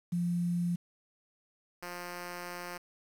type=tone pair in turn; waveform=sine / 5% pulse; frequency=174.1 / 176.43 Hz; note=F3 / F3; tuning=-5 / +18 cents; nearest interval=unison; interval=23 cents; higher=second; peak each=-28 dBFS; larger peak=neither; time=0.12-0.76 / 1.82-2.78 s; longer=second; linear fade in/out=10 ms; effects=resampled to 32000 Hz + 9-bit